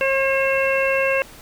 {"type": "harmonic tone", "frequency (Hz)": 539, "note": "C#5", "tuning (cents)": -49, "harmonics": [1, 2, 3, 4, 5], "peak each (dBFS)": [-19, -28, -25, -27, -23], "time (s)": [0.01, 1.22], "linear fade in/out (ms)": 0, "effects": ["pink hiss -43 dBFS RMS until 1.41 s"]}